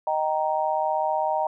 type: chord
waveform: sine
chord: Eb major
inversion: none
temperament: just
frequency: 622.3 / 777.8 / 933.4 Hz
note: Eb5 / G5 / Bb5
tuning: 0 / -14 / +2 cents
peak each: -26 dBFS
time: 0.07-1.47 s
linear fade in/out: 2 ms
effects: none